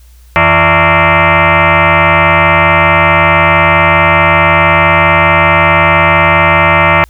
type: tone with frequency modulation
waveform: sine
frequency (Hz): 587.3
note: D5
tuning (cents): 0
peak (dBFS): -4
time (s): 0.36-7.04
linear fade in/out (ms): 0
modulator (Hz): 250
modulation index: 7.5
effects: added 60 Hz sine -36 dBFS peak until 7.09 s + white hiss -49 dBFS RMS until 7.09 s